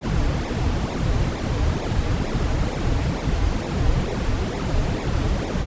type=noise with flanger; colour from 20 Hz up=brown; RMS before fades=-22 dBFS; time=0.01-5.66 s; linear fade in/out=50 ms; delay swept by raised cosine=0.65 to 5.65 ms; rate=2.2 Hz; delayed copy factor=-0.75; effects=resampled to 16000 Hz